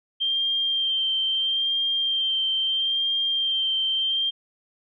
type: tone with vibrato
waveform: sine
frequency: 3164 Hz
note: G7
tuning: 15 cents sharp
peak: -21 dBFS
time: 0.2-4.31 s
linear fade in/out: 20 ms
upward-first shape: sine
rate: 0.76 Hz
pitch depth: 20 cents each way
effects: none